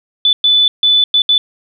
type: tone bursts at uneven times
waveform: sine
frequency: 3489 Hz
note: A7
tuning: 15 cents flat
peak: -7 dBFS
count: 5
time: 0.25-0.33 / 0.44-0.68 / 0.83-1.04 / 1.14-1.22 / 1.29-1.38 s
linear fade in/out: 2 ms
effects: none